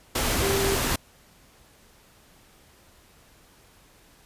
sine tone in noise, 393 Hz, G4, 4 cents sharp, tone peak -24 dBFS, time 0.42-0.75 s, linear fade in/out 5 ms, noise pink, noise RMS -25 dBFS, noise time 0.15-0.96 s, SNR -2 dB, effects pink hiss -56 dBFS RMS until 4.25 s + resampled to 32000 Hz

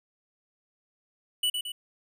square tone with echo, 2960 Hz, F#7, in tune, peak -24 dBFS, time 1.43-1.5 s, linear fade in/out 5 ms, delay 110 ms, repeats 2, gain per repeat -5 dB, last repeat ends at 1.72 s, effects none

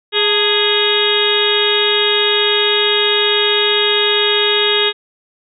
harmonic tone with a mistuned harmonic, 415.3 Hz, G#4, in tune, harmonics 1 / 2 / 3 / 4 / 5 / 6 / 7 / 8 / 9, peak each -17 / -26 / -26 / -22 / -24 / -24 / -22 / -18 / -17 dBFS, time 0.12-4.93 s, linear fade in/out 50 ms, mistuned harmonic 2, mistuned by +110 cents, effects none

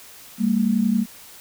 sine tone pair together, 198.3 / 229.3 Hz, G3 / A#3, +20 / -28 cents, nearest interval minor third, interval 252 cents, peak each -20 / -19 dBFS, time 0.38-1.06 s, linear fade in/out 50 ms, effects white hiss -44 dBFS RMS until 1.4 s

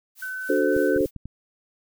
blue noise with tremolo, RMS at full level -43 dBFS, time 0.15-1.11 s, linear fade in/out 50 ms, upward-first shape sine, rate 3.4 Hz, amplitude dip 55%
sine tone, 1516 Hz, F#6, 42 cents sharp, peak -29 dBFS, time 0.22-0.98 s, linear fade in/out 5 ms
sine chord, D dominant seventh, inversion none, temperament equal, 293.7 / 370 / 440 / 523.3 Hz, D4 / F#4 / A4 / C5, 0 / 0 / 0 / 0 cents, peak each -24 dBFS, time 0.49-1.06 s, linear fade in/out 10 ms
clicks, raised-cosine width 5 ms, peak -23 dBFS, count 6, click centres 0.765 / 0.963 / 1.008 / 1.059 / 1.163 / 1.256 s
effects none

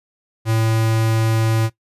square tone, 112 Hz, A2, 31 cents sharp, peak -16 dBFS, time 0.45-1.7 s, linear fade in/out 50 ms, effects noise-tail reverb RT60 0.1 s tail -17 dB re dry + resampled to 32000 Hz

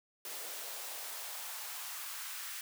white noise with high-pass filter sweep, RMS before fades -43 dBFS, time 0.25-2.61 s, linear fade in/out 2 ms, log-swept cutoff 420 to 1400 Hz, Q 1.5, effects none

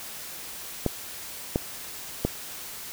clicks, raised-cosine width 2 ms, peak -9 dBFS, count 3, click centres 0.863 / 1.559 / 2.25 s, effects white hiss -39 dBFS RMS until 2.92 s

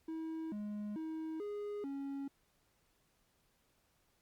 triangle tone with pitch steps, 321.7 / 208.4 / 318.2 / 413 / 276.9 Hz, E4 / G#3 / D#4 / G#4 / C#4, -42 / +6 / +39 / -10 / -2 cents, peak -37 dBFS, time 0.08-2.28 s, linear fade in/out 5 ms, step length 440 ms, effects pink hiss -75 dBFS RMS until 4.21 s + Opus 48 kbps

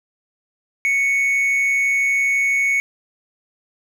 triangle tone with amplitude modulation, 2217 Hz, C#7, in tune, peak -12 dBFS, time 0.85-2.8 s, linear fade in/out 0 ms, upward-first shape sine, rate 204 Hz, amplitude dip 35%, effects none

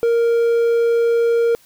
triangle tone, 466.2 Hz, A#4, in tune, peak -11 dBFS, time 0.03-1.55 s, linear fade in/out 0 ms, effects white hiss -52 dBFS RMS until 1.65 s

